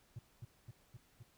triangle tone with echo, 117.2 Hz, A#2, 10 cents sharp, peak -40 dBFS, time 0.16-0.19 s, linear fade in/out 5 ms, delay 260 ms, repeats 4, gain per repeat -2 dB, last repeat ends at 1.23 s, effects tanh soft clip ceiling -38 dBFS + pink hiss -70 dBFS RMS until 1.37 s

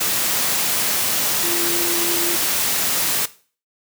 sine tone in noise, 343.8 Hz, F4, 27 cents flat, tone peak -26 dBFS, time 1.43-2.36 s, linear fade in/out 10 ms, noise white, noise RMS -20 dBFS, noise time 0-3.26 s, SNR -9 dB, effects noise-tail reverb RT60 0.4 s tail -17 dB re dry + high-pass 100 Hz 12 dB/octave

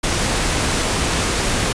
pink noise, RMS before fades -19 dBFS, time 0.03-1.73 s, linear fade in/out 10 ms, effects resampled to 22050 Hz

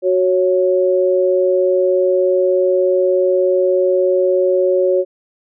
sine tone pair together, 370 / 553.3 Hz, F#4 / C#5, 0 / -3 cents, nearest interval perfect fifth, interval 697 cents, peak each -14 dBFS, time 0.02-5.05 s, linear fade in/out 50 ms, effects none

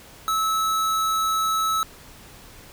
square tone, 1300 Hz, E6, 24 cents flat, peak -21 dBFS, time 0.28-1.83 s, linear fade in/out 0 ms, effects pink hiss -46 dBFS RMS until 2.72 s

